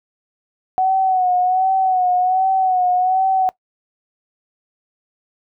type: tone with vibrato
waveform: sine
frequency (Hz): 744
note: F#5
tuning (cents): +9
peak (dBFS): -13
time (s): 0.78-3.49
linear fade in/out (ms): 0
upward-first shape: sine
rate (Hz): 1.3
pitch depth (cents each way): 50
effects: noise-tail reverb RT60 0.1 s tail -21 dB re dry